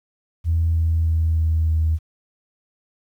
sine tone with pitch steps, 82.4 / 81.69 / 80.98 / 80.29 / 79.59 Hz, E2 / E2 / E2 / E2 / D#2, 0 / -15 / -30 / -45 / +40 cents, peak -15 dBFS, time 0.44-1.99 s, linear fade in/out 50 ms, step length 310 ms, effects tanh soft clip ceiling -11 dBFS + 9-bit

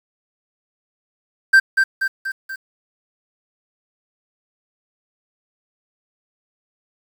triangle tone with echo, 1568 Hz, G6, in tune, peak -5 dBFS, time 1.53-1.6 s, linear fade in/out 10 ms, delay 240 ms, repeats 4, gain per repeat -5 dB, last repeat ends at 2.56 s, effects 7-bit

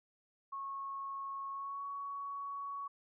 sine tone with pitch glide, 1097 to 1120.1 Hz, C#6 to C#6, -18 to +18 cents, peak -39 dBFS, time 0.52-2.88 s, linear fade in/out 10 ms, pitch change +36 cents, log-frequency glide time 1.51-1.84 s, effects none

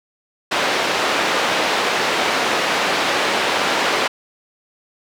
pink band-pass noise, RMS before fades -19 dBFS, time 0.51-4.08 s, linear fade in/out 10 ms, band 450 to 3900 Hz, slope 12 dB/octave, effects none

